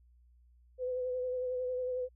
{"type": "tone with vibrato", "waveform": "sine", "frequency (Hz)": 504, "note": "B4", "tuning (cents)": 35, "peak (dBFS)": -32, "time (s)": [0.78, 2.09], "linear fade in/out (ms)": 50, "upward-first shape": "sine", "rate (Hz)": 11, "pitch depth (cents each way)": 26, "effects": ["added 60 Hz sine -60 dBFS peak until 2.15 s"]}